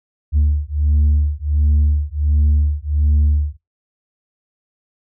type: beating tone pair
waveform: sine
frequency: 73.42 / 74.82 Hz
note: D2 / D2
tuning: 0 / +33 cents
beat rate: 1.4 Hz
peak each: -14 dBFS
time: 0.32-3.57 s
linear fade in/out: 50 ms
effects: noise-tail reverb RT60 0.2 s tail -20 dB re dry + tanh soft clip ceiling -9 dBFS